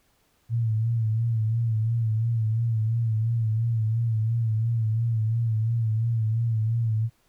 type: tone with vibrato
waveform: sine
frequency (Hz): 112.9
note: A2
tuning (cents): +45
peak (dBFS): -21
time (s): 0.49-7.1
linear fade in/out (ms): 50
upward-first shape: sine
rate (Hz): 2.9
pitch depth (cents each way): 63
effects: pink hiss -66 dBFS RMS until 7.28 s